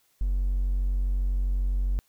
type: tone with hard clipping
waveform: triangle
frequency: 46.21 Hz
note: F#1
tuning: 1 cent flat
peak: -23 dBFS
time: 0.21-1.99 s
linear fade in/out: 0 ms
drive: 4 dB
effects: white hiss -67 dBFS RMS until 2.08 s